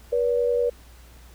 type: tone pair together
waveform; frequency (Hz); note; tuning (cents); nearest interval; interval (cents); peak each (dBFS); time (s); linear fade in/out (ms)
sine; 483.3 / 574; B4 / D5; -38 / -40; minor third; 298; -20 / -26; 0.12-0.7; 10
effects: added 60 Hz sine -47 dBFS peak until 1.34 s + pink hiss -53 dBFS RMS until 1.34 s